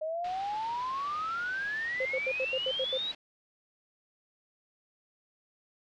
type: exponential sweep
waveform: sine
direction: up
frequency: 615 to 3936 Hz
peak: -31 dBFS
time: 0.01-3.12 s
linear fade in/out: 10 ms
type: low-pass noise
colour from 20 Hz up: white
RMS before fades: -49 dBFS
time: 0.24-3.15 s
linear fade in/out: 5 ms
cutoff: 4100 Hz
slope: 24 dB/octave
type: tone bursts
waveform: sine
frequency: 523.3 Hz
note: C5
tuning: in tune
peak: -29 dBFS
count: 8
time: 2-2.977 s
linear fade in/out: 5 ms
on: 53 ms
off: 79 ms
effects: none